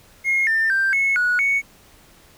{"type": "tone with pitch steps", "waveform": "triangle", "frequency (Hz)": [2149, 1795, 1574, 2191, 1462, 2222], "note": ["C7", "A6", "G6", "C#7", "F#6", "C#7"], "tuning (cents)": [46, 34, 7, -21, -21, 4], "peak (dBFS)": -13, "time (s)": [0.24, 1.62], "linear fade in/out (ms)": 50, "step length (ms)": 230, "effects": ["tanh soft clip ceiling -13 dBFS", "pink hiss -51 dBFS RMS until 2.37 s"]}